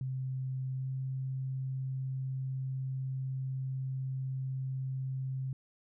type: tone with pitch glide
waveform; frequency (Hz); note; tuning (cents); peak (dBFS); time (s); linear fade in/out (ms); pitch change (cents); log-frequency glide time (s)
sine; 130.81 to 132.02; C3 to C3; 0 to +16; -33; 0.01-5.53; 2; +16; 0.75-0.88
effects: none